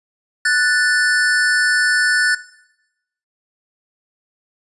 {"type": "tone pair together", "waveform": "square", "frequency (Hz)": [1480, 1760], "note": ["F#6", "A6"], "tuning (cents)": [0, 0], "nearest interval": "minor third", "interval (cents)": 300, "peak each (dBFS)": -17, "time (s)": [0.45, 2.35], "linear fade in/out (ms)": 5, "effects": ["noise-tail reverb RT60 0.9 s tail -18 dB re dry", "resampled to 24000 Hz"]}